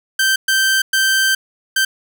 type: tone bursts at uneven times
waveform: sawtooth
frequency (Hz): 1559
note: G6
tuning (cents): -10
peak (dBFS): -9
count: 4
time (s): 0.19-0.36 / 0.48-0.82 / 0.93-1.35 / 1.76-1.85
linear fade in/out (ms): 5
effects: none